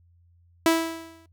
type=tone with exponential decay; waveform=sawtooth; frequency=327.9 Hz; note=E4; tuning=9 cents flat; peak=-11 dBFS; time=0.66-1.26 s; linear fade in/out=2 ms; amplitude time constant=130 ms; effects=noise-tail reverb RT60 0.1 s tail -19 dB re dry + added 86 Hz sine -56 dBFS peak until 1.32 s